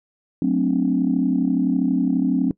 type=chord; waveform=sine; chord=D dominant seventh; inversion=first; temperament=equal; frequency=185 / 220 / 261.6 / 293.7 Hz; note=F#3 / A3 / C4 / D4; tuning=0 / 0 / 0 / 0 cents; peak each=-22 / -25 / -19 / -23 dBFS; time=0.42-2.51 s; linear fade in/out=2 ms; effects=noise-tail reverb RT60 0.1 s tail -23 dB re dry + tanh soft clip ceiling -8 dBFS